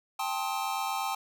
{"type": "chord", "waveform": "square", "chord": "A half-diminished seventh", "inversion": "third", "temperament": "just", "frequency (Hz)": [792, 880, 1056, 1267.2], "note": ["G5", "A5", "C6", "Eb6"], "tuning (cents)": [18, 0, 16, 31], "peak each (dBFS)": [-34, -36, -38, -38], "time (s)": [0.19, 1.15], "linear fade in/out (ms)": 5, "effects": []}